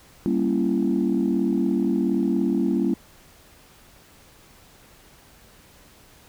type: chord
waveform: sine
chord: G diminished seventh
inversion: none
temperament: equal with one note detuned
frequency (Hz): 196 / 233.1 / 277.2 / 337.1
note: G3 / Bb3 / Db4 / Fb4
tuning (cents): 0 / 0 / 0 / +39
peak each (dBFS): -24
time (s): 0.26-2.94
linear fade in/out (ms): 0
effects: tanh soft clip ceiling -12 dBFS + pink hiss -52 dBFS RMS until 6.28 s